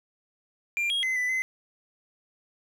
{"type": "tone with pitch steps", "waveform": "triangle", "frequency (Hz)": [2384, 3276, 2050, 1992, 2047], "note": ["D7", "G#7", "C7", "B6", "C7"], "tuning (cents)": [25, -24, -36, 14, -38], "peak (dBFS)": -23, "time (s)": [0.77, 1.42], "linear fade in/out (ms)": 0, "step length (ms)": 130, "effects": []}